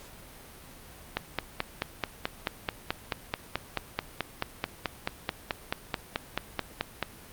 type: click train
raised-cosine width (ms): 0.3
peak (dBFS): -11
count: 28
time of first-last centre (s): 1.17-7.027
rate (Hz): 4.61
effects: pink hiss -49 dBFS RMS until 7.32 s + Opus 48 kbps